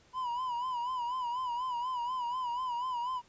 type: tone with vibrato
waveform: triangle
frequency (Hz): 987.8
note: B5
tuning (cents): 0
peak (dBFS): -30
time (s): 0.13-3.22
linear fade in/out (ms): 50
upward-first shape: sine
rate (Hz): 4.1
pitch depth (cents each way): 81
effects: pink hiss -63 dBFS RMS until 3.28 s + resampled to 16000 Hz